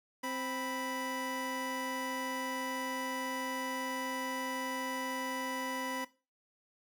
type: tone pair together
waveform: 25% pulse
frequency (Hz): 261.6 / 987.7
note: C4 / B5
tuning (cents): 0 / 0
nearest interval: octave + major seventh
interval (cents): 2300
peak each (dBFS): -35 / -34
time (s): 0.23-6.05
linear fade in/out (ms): 10
effects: noise-tail reverb RT60 0.3 s tail -17 dB re dry